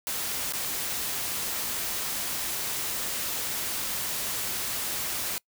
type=noise with dropouts; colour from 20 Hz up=white; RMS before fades=-31 dBFS; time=0.07-5.38 s; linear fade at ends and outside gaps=0 ms; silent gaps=0.523-0.535 s; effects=noise-tail reverb RT60 0.1 s tail -25 dB re dry